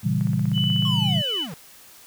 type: chord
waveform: sine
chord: A# diminished seventh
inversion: none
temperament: equal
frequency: 116.54 / 138.59 / 164.81 / 196 Hz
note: A#2 / C#3 / E3 / G3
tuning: 0 / 0 / 0 / 0 cents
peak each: -25 dBFS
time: 0.03-1.22 s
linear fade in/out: 20 ms
type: click train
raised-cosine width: 0.5 ms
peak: -27 dBFS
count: 11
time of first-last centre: 0.21-0.823 s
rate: 16.3 Hz
type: tone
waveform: sine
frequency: 2986 Hz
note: F#7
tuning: 15 cents sharp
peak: -23 dBFS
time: 0.53-1.47 s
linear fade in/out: 50 ms
type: linear sweep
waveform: square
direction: down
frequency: 1108.7 to 135.6 Hz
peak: -33 dBFS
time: 0.85-1.54 s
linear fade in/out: 2 ms
effects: white hiss -48 dBFS RMS until 2.06 s